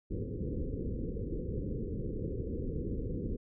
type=low-pass noise; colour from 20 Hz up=pink; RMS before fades=-36 dBFS; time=0.1-3.37 s; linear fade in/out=20 ms; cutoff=510 Hz; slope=96 dB/octave; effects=none